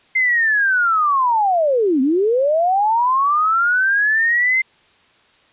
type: linear two-way sweep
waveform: sine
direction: down then up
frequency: 2095 to 250.3 to 2095 Hz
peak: -13 dBFS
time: 0.15-4.62 s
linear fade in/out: 10 ms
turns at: 2.01 s
effects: white hiss -54 dBFS RMS until 5.52 s + resampled to 8000 Hz